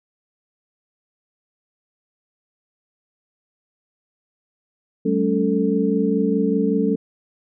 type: tone cluster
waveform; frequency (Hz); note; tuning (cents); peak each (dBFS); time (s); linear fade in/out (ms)
sine; 189.4 / 214.5 / 280.4 / 442.9; F#3 / A3 / C#4 / A4; +41 / -44 / +20 / +11; -22; 5.05-6.96; 10
effects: none